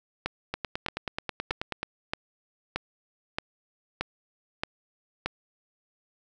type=two click trains; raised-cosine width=0.3 ms; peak=-14 / -12 dBFS; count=13 / 9; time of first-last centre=0.54-1.83 / 0.26-5.26 s; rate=9.3 / 1.6 Hz; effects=none